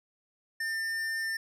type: tone with hard clipping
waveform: sine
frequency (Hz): 1799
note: A6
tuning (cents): +38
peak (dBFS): -32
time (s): 0.6-1.37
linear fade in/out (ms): 5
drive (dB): 12
effects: none